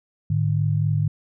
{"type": "tone pair together", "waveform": "sine", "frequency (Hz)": [106.4, 150.47], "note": ["G#2", "D3"], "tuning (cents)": [42, 42], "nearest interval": "tritone", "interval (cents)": 600, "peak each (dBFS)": -21, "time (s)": [0.3, 1.08], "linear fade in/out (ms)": 5, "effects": []}